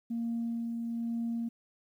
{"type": "tone with tremolo", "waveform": "sine", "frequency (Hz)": 232.3, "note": "A#3", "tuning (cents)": -6, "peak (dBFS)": -29, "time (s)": [0.1, 1.49], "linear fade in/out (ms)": 10, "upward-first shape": "sine", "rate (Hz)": 1.1, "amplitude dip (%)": 30, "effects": ["tanh soft clip ceiling -27 dBFS", "11-bit"]}